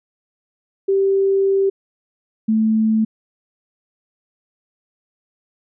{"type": "tone pair in turn", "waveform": "sine", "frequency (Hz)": [390.3, 219.6], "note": ["G4", "A3"], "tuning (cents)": [-8, -3], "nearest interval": "minor seventh", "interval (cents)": 995, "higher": "first", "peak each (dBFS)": -13, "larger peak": "neither", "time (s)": [[0.88, 1.7], [2.48, 3.05]], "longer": "first", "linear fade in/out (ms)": 10, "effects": []}